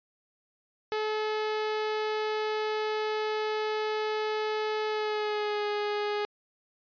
sawtooth tone with pitch glide, 430 to 415.6 Hz, A4 to G#4, -40 to +1 cents, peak -24 dBFS, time 0.92-6.25 s, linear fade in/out 0 ms, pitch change -59 cents, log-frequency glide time 4.88-5.66 s, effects resampled to 11025 Hz

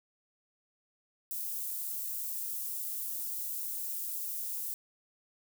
white high-pass noise, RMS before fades -37 dBFS, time 1.31-4.74 s, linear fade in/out 0 ms, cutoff 12000 Hz, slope 12 dB/octave, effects none

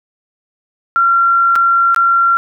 sine tone with dropouts, 1371 Hz, F6, 32 cents flat, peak -8 dBFS, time 0.96-2.37 s, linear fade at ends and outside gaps 0 ms, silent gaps 1.555-1.56 / 1.946-1.962 s, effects none

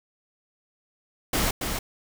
pink noise with echo, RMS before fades -24 dBFS, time 1.33-1.51 s, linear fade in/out 5 ms, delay 280 ms, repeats 1, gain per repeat -5 dB, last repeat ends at 1.79 s, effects none

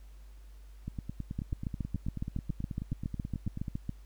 two click trains, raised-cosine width 5 ms, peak -21 / -24 dBFS, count 19 / 27, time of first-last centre 1.39-3.893 / 0.88-3.682 s, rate 7.19 / 9.28 Hz, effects added 50 Hz sine -48 dBFS peak until 4.05 s + pink hiss -66 dBFS RMS until 4.05 s

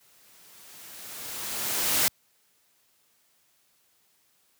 white noise with exponential growth, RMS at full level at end -22 dBFS, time 0.01-2.08 s, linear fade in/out 0 ms, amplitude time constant 450 ms, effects white hiss -67 dBFS RMS until 4.59 s + high-pass 80 Hz 12 dB/octave

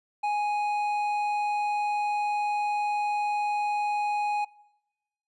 triangle tone with hard clipping, 831 Hz, G#5, 1 cent sharp, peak -26 dBFS, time 0.23-4.45 s, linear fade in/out 10 ms, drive 10 dB, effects noise-tail reverb RT60 1.0 s tail -24 dB re dry + resampled to 24000 Hz

